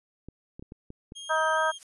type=clicks; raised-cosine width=3 ms; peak=-29 dBFS; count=6; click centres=0.286 / 0.595 / 0.625 / 0.721 / 0.904 / 1.121 s
type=tone with vibrato; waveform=sawtooth; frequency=3200 Hz; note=G7; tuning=35 cents sharp; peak=-36 dBFS; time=1.15-1.79 s; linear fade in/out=20 ms; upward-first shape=square; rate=2.4 Hz; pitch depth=21 cents each way
type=harmonic tone; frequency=316.2 Hz; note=D#4; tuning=28 cents sharp; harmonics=2 / 3 / 4 / 5; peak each=-28 / -28 / -28 / -28 dBFS; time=1.29-1.72 s; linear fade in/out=20 ms
type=noise with exponential growth; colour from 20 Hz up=blue; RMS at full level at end=-42 dBFS; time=1.71-1.83 s; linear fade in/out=1 ms; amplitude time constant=25 ms
effects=resampled to 24000 Hz